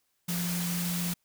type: tone in noise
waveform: sine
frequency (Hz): 174.61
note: F3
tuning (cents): 0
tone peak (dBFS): -30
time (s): 0.28-1.14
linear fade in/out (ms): 10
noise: white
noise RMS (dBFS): -35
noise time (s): 0.28-1.14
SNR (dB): +2
effects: white hiss -75 dBFS RMS until 1.24 s